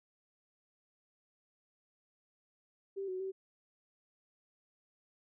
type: tone with pitch steps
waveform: sine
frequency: 391.4 / 371.6 / 382.9 Hz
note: G4 / F#4 / G4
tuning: -3 / +7 / -41 cents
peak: -36 dBFS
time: 2.96-3.32 s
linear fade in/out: 20 ms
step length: 120 ms
effects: none